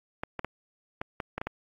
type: clicks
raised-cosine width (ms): 0.5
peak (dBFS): -17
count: 8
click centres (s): 0.235 / 0.393 / 0.446 / 1.015 / 1.202 / 1.38 / 1.415 / 1.47
effects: AAC 32 kbps